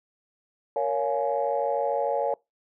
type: chord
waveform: sine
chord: Bb minor seventh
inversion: none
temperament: just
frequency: 466.2 / 559.4 / 699.2 / 839.1 Hz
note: Bb4 / Db5 / F5 / Ab5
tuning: 0 / +16 / +2 / +18 cents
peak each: -29 / -26 / -30 / -29 dBFS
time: 0.76-2.34 s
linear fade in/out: 2 ms
effects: noise-tail reverb RT60 0.2 s tail -24 dB re dry + tanh soft clip ceiling -13 dBFS